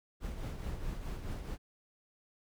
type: noise with tremolo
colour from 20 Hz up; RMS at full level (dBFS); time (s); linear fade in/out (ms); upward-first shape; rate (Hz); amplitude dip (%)
brown; -37; 0.2-1.58; 50; triangle; 4.7; 55
effects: none